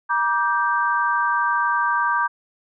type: chord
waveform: sine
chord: G minor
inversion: first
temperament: equal with one note detuned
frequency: 953 / 1174.7 / 1568 Hz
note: Bb5 / D6 / G6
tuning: +38 / 0 / 0 cents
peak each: -22 dBFS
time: 0.09-2.28 s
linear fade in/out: 20 ms
effects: none